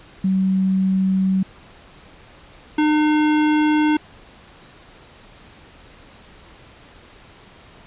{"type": "tone pair in turn", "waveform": ["sine", "square"], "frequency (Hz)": [189.9, 303.6], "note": ["F#3", "D#4"], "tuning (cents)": [45, -42], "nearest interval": "minor sixth", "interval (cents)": 813, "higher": "second", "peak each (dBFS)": -15, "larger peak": "neither", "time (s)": [[0.24, 1.43], [2.78, 3.97]], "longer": "neither", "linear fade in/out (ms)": 5, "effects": ["pink hiss -46 dBFS RMS until 7.86 s", "resampled to 8000 Hz"]}